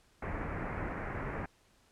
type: low-pass noise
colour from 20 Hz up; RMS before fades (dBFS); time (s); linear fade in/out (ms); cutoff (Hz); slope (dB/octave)
pink; -38; 0.22-1.46; 5; 2200; 48
effects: pink hiss -67 dBFS RMS until 1.91 s + low-pass 10000 Hz 12 dB/octave